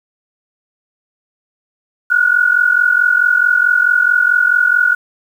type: tone pair together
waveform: sine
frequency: 1435.4 / 1480 Hz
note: F6 / F#6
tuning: +47 / 0 cents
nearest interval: minor second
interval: 53 cents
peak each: -12 dBFS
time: 2.1-4.95 s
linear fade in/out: 10 ms
effects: 7-bit